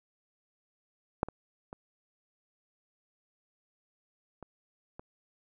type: clicks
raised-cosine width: 1 ms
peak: -11 / -26 / -28 / -30 / -29 dBFS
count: 5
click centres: 1.231 / 1.286 / 1.729 / 4.427 / 4.995 s
effects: none